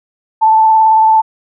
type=tone with vibrato; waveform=sine; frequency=880 Hz; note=A5; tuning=in tune; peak=-5 dBFS; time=0.41-1.22 s; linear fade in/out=20 ms; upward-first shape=sine; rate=18 Hz; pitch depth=17 cents each way; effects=none